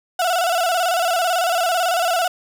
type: tone with vibrato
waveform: 35% pulse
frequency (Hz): 702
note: F5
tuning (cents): +9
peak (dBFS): -15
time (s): 0.19-2.28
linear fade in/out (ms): 5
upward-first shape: square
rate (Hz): 18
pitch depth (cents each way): 76
effects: none